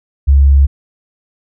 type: tone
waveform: sine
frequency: 69.3 Hz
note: C#2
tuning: in tune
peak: -4 dBFS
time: 0.27-0.67 s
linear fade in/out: 20 ms
effects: none